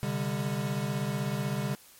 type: chord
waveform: square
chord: C suspended second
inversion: none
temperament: equal with one note detuned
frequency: 130.81 / 146.83 / 199.65 Hz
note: C3 / D3 / G3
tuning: 0 / 0 / +32 cents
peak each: -34 dBFS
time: 0.03-1.75 s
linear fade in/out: 0 ms
effects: white hiss -55 dBFS RMS until 1.99 s + MP3 64 kbps